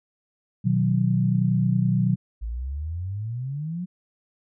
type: chord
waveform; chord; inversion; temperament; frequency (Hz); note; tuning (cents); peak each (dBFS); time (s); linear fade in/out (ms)
sine; B major; none; equal; 123.47 / 155.56 / 185; B2 / D#3 / F#3; 0 / 0 / 0; -22 / -25 / -22; 0.64-2.16; 20
type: exponential sweep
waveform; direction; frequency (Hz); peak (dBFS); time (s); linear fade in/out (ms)
sine; up; 53.1 to 185.5; -27; 2.41-3.86; 20
effects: none